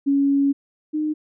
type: tone pair in turn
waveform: sine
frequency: 279 / 305.9 Hz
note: C#4 / D#4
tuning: +11 / -29 cents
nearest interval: major second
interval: 160 cents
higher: second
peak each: -15 / -20 dBFS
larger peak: first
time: 0.06-0.53 / 0.93-1.14 s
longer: first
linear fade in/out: 20 ms
effects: none